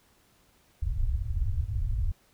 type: low-pass noise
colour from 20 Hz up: pink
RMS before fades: -28 dBFS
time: 0.82-2.12 s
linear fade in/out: 5 ms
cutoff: 110 Hz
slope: 48 dB/octave
effects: pink hiss -64 dBFS RMS until 2.33 s